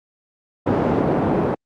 pink band-pass noise, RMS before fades -19 dBFS, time 0.66-1.55 s, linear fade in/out 10 ms, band 170 to 680 Hz, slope 12 dB/octave, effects Opus 48 kbps

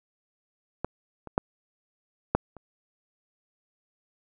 clicks, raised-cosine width 1 ms, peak -14 / -26 / -8 / -6 / -30 dBFS, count 5, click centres 0.846 / 1.273 / 1.379 / 2.35 / 2.567 s, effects none

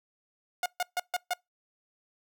sawtooth tone bursts, 719 Hz, F#5, 50 cents flat, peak -23 dBFS, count 5, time 0.63-1.335 s, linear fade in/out 2 ms, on 29 ms, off 140 ms, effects noise-tail reverb RT60 0.2 s tail -26 dB re dry

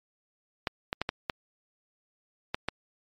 clicks, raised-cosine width 0.3 ms, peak -12 dBFS, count 7, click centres 0.672 / 0.929 / 1.016 / 1.091 / 1.298 / 2.545 / 2.686 s, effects MP3 64 kbps

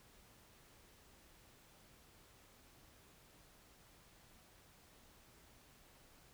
silence, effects pink hiss -65 dBFS RMS until 6.33 s

